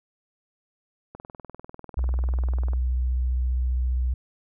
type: click train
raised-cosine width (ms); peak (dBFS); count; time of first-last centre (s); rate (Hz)
1; -25; 33; 1.15-2.734; 20.2
type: tone with vibrato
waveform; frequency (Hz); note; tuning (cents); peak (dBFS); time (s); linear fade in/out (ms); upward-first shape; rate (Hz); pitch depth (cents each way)
sine; 62.6; B1; +24; -21; 1.97-4.14; 5; sine; 15; 16
effects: none